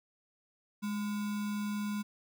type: tone with sample-and-hold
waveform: sine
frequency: 207.7 Hz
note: G#3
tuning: in tune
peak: -32 dBFS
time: 0.82-2.03 s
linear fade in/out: 20 ms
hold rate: 1225 Hz
effects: none